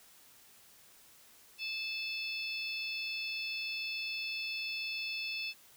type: harmonic tone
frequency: 873 Hz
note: A5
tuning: 14 cents flat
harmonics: 3 / 4 / 5 / 6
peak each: -37 / -45 / -45 / -44 dBFS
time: 1.58-5.54 s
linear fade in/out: 50 ms
effects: white hiss -60 dBFS RMS until 5.76 s